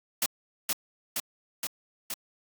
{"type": "noise with echo", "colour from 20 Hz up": "white", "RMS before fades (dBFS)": -26, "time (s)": [0.22, 0.26], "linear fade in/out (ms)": 2, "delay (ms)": 470, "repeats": 4, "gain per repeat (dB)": -2, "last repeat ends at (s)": 2.14, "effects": ["high-pass 200 Hz 12 dB/octave", "Opus 48 kbps"]}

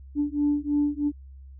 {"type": "beating tone pair", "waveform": "sine", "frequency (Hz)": [290.3, 293.4], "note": ["D4", "D4"], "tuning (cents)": [-20, -2], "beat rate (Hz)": 3.1, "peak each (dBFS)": -24, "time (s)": [0.15, 1.12], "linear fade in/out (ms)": 50, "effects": ["tanh soft clip ceiling -15 dBFS", "added 67 Hz sine -42 dBFS peak until 1.59 s"]}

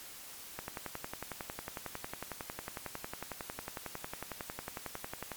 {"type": "click train", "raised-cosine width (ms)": 0.5, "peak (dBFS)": -23, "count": 53, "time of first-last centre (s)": [0.59, 5.317], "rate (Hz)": 11, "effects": ["white hiss -49 dBFS RMS until 5.36 s", "MP3 96 kbps"]}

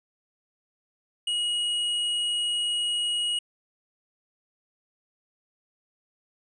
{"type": "tone with tanh clipping", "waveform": "sine", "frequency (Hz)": 2897, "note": "F#7", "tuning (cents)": -37, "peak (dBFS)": -26, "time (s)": [1.27, 3.39], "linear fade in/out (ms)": 5, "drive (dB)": 12, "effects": ["resampled to 22050 Hz"]}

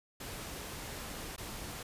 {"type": "noise with dropouts", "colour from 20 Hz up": "pink", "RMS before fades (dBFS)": -43, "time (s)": [0.2, 1.83], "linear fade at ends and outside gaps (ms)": 5, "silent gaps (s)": [1.363, 1.379], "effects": ["resampled to 32000 Hz"]}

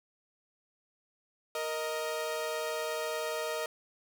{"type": "tone pair together", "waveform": "sawtooth", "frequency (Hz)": [466.2, 624.4], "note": ["A#4", "D#5"], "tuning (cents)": [0, 6], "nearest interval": "perfect fourth", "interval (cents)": 506, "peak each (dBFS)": [-32, -31], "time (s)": [1.55, 3.66], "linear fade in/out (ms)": 2, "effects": []}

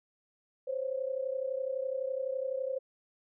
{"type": "tone pair together", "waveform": "sine", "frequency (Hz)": [519.1, 551], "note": ["C5", "C#5"], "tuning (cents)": [-14, -11], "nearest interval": "minor second", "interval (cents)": 103, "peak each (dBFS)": [-33, -36], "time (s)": [0.67, 2.79], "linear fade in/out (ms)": 10, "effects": []}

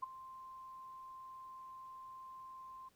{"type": "tone with ADSR envelope", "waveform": "sine", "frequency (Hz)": 1046.5, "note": "C6", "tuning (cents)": 0, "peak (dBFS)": -34, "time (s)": [0.02, 2.89], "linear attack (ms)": 14, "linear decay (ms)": 13, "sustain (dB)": -15, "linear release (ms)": 10, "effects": ["pink hiss -73 dBFS RMS until 2.95 s"]}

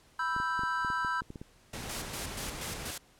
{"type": "chord", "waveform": "triangle", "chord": "E minor", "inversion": "second", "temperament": "equal", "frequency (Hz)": [987.8, 1318.5, 1568], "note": ["B5", "E6", "G6"], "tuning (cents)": [0, 0, 0], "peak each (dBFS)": -32, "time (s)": [0.19, 1.21], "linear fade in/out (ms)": 5}
{"type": "clicks", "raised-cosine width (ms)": 3, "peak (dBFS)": -29, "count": 11, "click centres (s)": [0.364, 0.401, 0.593, 0.635, 0.848, 0.902, 1.048, 1.219, 1.304, 1.358, 1.415]}
{"type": "noise", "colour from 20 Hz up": "pink", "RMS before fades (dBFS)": -40, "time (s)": [1.73, 2.91], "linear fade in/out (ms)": 5}
{"type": "noise bursts", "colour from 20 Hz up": "white", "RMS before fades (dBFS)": -38, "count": 5, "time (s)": [1.89, 2.98], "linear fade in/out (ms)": 5, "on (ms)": 130, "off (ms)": 110}
{"effects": ["pink hiss -62 dBFS RMS until 3.19 s", "low-pass 11000 Hz 12 dB/octave"]}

